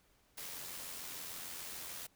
white noise with amplitude modulation, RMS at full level -44 dBFS, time 0.37-2.07 s, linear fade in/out 10 ms, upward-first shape sine, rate 86.8 Hz, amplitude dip 35%, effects pink hiss -71 dBFS RMS until 2.15 s

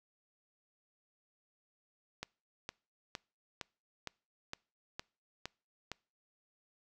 click train, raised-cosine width 0.2 ms, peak -22 dBFS, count 9, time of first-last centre 2.23-5.917 s, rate 2.17 Hz, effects noise-tail reverb RT60 0.4 s tail -26 dB re dry

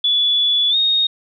sine tone with pitch glide, 3432 to 3721 Hz, A7 to A#7, -44 to -4 cents, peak -13 dBFS, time 0.04-1.07 s, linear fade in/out 5 ms, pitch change +140 cents, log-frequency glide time 0.7-0.76 s, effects none

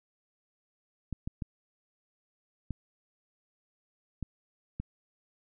clicks, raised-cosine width 5 ms, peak -22 dBFS, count 6, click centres 1.127 / 1.275 / 1.422 / 2.707 / 4.227 / 4.8 s, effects none

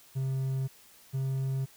triangle tone pair in turn, 133.1 / 133.69 Hz, C3 / C3, +30 / +38 cents, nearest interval unison, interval 8 cents, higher second, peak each -26 dBFS, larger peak neither, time 0.15-0.68 / 1.13-1.66 s, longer neither, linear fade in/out 20 ms, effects white hiss -57 dBFS RMS until 1.76 s

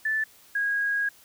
sine tone pair in turn, 1754 / 1642.2 Hz, A6 / G#6, -6 / -20 cents, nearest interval minor second, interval 114 cents, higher first, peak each -23 dBFS, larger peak neither, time 0.05-0.24 / 0.55-1.09 s, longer second, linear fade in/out 5 ms, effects white hiss -55 dBFS RMS until 1.24 s

